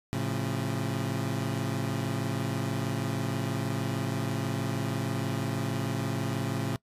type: chord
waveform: 25% pulse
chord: A augmented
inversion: none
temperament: equal with one note detuned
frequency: 110 / 136.29 / 174.61 Hz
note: A2 / C#3 / E#3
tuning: 0 / -29 / 0 cents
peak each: -29 / -28 / -33 dBFS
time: 0.13-6.76 s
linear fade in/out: 0 ms
effects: noise-tail reverb RT60 0.1 s tail -22 dB re dry + resampled to 32000 Hz